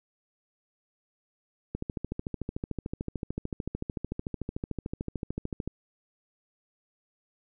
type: click train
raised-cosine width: 3 ms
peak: -19 dBFS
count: 54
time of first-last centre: 1.75-5.676 s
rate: 13.5 Hz
effects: none